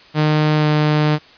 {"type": "tone with pitch glide", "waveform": "sawtooth", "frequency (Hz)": [152.8, 151.39], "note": ["D#3", "D#3"], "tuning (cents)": [-31, -47], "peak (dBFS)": -9, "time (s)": [0.14, 1.19], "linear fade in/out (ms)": 50, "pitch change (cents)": -16, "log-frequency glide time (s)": [0.57, 0.66], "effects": ["white hiss -45 dBFS RMS until 1.37 s", "resampled to 11025 Hz"]}